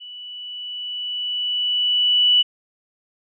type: tone with level ramp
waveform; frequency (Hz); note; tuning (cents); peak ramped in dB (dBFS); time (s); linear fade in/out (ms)
sine; 2960; F#7; 0; -35 to -11; 0-2.43; 20
effects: none